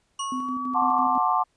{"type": "tone with exponential decay", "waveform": "20% pulse", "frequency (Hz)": 2898, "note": "F#7", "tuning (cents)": -37, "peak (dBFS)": -24, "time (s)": [0.19, 0.58], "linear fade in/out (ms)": 5, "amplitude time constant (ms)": 84}
{"type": "tone with pitch glide", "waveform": "sine", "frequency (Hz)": [1100, 1139.4], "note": ["C#6", "C#6"], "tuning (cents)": [-14, 47], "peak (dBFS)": -28, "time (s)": [0.19, 1.06], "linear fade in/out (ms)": 10, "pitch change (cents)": 61, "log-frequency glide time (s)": [0.32, 0.54]}
{"type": "tone with tremolo", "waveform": "sine", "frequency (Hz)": 256, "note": "C4", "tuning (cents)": -38, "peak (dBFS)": -28, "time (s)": [0.32, 1.18], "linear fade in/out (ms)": 2, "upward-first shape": "square", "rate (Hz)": 6, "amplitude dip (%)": 45}
{"type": "chord", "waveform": "sine", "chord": "D dominant seventh", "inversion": "first", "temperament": "just", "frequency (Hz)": [734.2, 881, 1057.2, 1174.7], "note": ["F#5", "A5", "C6", "D6"], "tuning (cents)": [-14, 2, 18, 0], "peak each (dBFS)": -25, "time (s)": [0.74, 1.44], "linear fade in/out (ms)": 20}
{"effects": ["pink hiss -69 dBFS RMS until 1.56 s", "resampled to 22050 Hz"]}